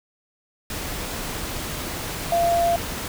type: tone in noise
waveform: sine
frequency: 685 Hz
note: F5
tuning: 34 cents flat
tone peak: -17 dBFS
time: 2.32-2.76 s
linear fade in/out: 2 ms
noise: pink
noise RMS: -30 dBFS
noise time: 0.7-3.08 s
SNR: +10 dB
effects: none